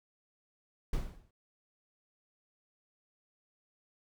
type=noise with exponential decay; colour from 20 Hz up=brown; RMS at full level=-29 dBFS; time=0.93-1.31 s; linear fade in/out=5 ms; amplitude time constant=82 ms; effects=none